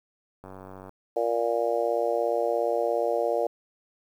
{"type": "click train", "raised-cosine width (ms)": 1, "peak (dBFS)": -29, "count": 44, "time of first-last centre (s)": [0.44, 0.894], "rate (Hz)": 94.8}
{"type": "harmonic tone", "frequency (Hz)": 117.1, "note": "A#2", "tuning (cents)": 8, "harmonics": [3, 4, 5, 6, 7], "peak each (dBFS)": [-33, -27, -27, -30, -36], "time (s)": [1.16, 3.47], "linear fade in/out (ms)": 5}
{"effects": ["9-bit"]}